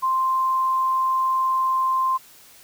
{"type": "tone", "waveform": "sine", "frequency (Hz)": 1046.5, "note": "C6", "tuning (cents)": 0, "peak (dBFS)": -18, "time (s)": [0.02, 2.18], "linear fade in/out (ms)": 20, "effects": ["white hiss -49 dBFS RMS until 2.63 s"]}